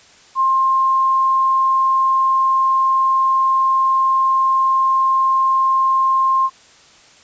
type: tone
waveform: sine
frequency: 1060 Hz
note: C6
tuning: 22 cents sharp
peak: -12 dBFS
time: 0.35-6.5 s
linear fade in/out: 50 ms
effects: white hiss -47 dBFS RMS until 7.23 s + resampled to 16000 Hz